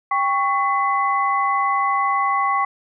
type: tone cluster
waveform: sine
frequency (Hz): 794 / 1112 / 2018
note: G5 / C#6 / B6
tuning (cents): +22 / +5 / +37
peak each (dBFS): -23 / -18 / -26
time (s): 0.11-2.65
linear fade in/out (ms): 5
effects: none